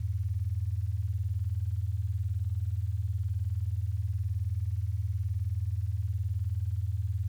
sine beating tone pair, 85.6 / 104.6 Hz, F2 / G#2, -34 / +13 cents, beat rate 19 Hz, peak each -31 dBFS, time 0-7.28 s, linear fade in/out 10 ms, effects 10-bit

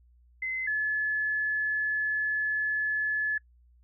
sine tone pair in turn, 2054 / 1717.7 Hz, C7 / A6, -33 / -42 cents, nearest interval minor third, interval 309 cents, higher first, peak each -29 / -25 dBFS, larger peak second, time 0.42-0.67 / 0.67-3.38 s, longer second, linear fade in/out 5 ms, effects noise-tail reverb RT60 0.1 s tail -26 dB re dry + added 60 Hz sine -57 dBFS peak until 3.83 s

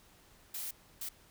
blue noise bursts at uneven times, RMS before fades -40 dBFS, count 2, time 0.54-0.71 / 1.01-1.09 s, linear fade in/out 5 ms, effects pink hiss -62 dBFS RMS until 1.3 s

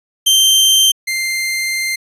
sawtooth tone pair in turn, 3136 / 2093 Hz, G7 / C7, 0 / 0 cents, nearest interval perfect fifth, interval 700 cents, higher first, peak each -5 / -13 dBFS, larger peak first, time 0.26-0.92 / 1.07-1.96 s, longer second, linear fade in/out 10 ms, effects resampled to 32000 Hz

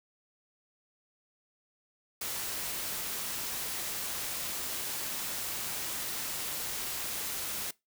white noise, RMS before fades -36 dBFS, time 2.21-7.71 s, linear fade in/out 5 ms, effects noise-tail reverb RT60 0.2 s tail -22 dB re dry

